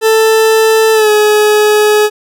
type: tone with pitch glide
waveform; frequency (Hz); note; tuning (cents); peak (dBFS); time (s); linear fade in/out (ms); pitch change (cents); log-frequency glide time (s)
40% pulse; 442 to 422.5; A4 to G#4; +8 to +30; -5; 0.01-2.1; 50; -78; 0.93-1.1
effects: none